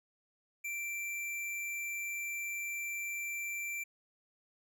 square tone, 2349 Hz, D7, in tune, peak -37 dBFS, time 0.64-3.84 s, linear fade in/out 10 ms, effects none

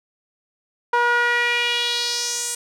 sawtooth tone with band-pass filter sweep, 479.6 Hz, A#4, 49 cents sharp, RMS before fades -21 dBFS, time 0.93-2.55 s, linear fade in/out 5 ms, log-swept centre 1100 to 8300 Hz, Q 2.8, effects none

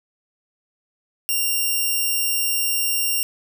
5% pulse tone, 2780 Hz, F7, 9 cents flat, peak -10 dBFS, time 1.29-3.23 s, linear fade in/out 0 ms, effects none

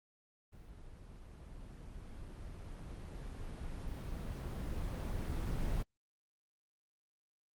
brown noise with level ramp, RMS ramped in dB -54 to -35 dBFS, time 0.52-5.83 s, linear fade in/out 10 ms, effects Opus 24 kbps

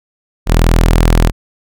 sawtooth tone, 41.2 Hz, E1, in tune, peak -3 dBFS, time 0.46-1.32 s, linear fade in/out 50 ms, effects none

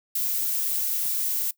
violet noise, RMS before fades -26 dBFS, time 0.15-1.51 s, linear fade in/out 5 ms, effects noise-tail reverb RT60 0.1 s tail -20 dB re dry

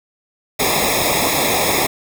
pink noise with comb filter, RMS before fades -17 dBFS, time 0.59-1.87 s, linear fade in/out 10 ms, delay 0.67 ms, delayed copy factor -0.95, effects none

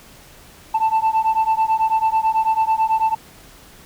sine beating tone pair, 880 / 889.1 Hz, A5 / A5, 0 / +18 cents, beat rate 9.1 Hz, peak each -16 dBFS, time 0.74-3.15 s, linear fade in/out 10 ms, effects tanh soft clip ceiling -12 dBFS + pink hiss -45 dBFS RMS until 3.85 s

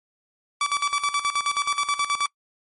sawtooth tone with tremolo, 1153 Hz, D6, 32 cents flat, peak -16 dBFS, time 0.61-2.26 s, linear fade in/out 2 ms, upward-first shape square, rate 9.4 Hz, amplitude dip 75%, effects noise-tail reverb RT60 0.1 s tail -25 dB re dry + MP3 48 kbps

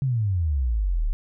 sine exponential sweep, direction down, 140 to 34 Hz, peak -20 dBFS, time 0.02-1.13 s, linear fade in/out 0 ms, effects none

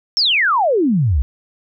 sine exponential sweep, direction down, 5588 to 59.3 Hz, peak -12 dBFS, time 0.17-1.22 s, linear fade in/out 0 ms, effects none

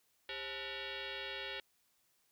sine tone with frequency modulation, 535 Hz, C5, 38 cents sharp, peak -40 dBFS, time 0.29-1.6 s, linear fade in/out 2 ms, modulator 467 Hz, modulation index 7.2, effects white hiss -75 dBFS RMS until 2.31 s

